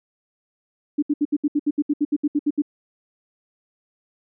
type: tone bursts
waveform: sine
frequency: 293.7 Hz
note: D4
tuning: in tune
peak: -16 dBFS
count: 15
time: 0.98-2.621 s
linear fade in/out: 10 ms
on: 45 ms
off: 69 ms
effects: none